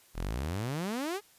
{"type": "exponential sweep", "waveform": "sawtooth", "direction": "up", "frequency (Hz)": [36.97, 430], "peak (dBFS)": -28, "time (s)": [0.14, 1.21], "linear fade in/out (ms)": 50, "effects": ["white hiss -61 dBFS RMS until 1.38 s", "resampled to 32000 Hz"]}